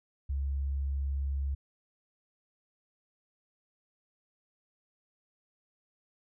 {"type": "tone", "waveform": "sine", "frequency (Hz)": 69, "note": "C#2", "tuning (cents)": -7, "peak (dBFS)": -29, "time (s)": [0.29, 1.55], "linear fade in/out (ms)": 10, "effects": []}